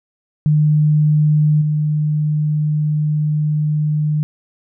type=tone with level steps; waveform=sine; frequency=151.4 Hz; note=D#3; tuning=47 cents flat; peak=-10 / -14 dBFS; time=0.46-4.23 s; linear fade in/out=0 ms; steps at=1.61 s; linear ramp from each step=10 ms; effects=none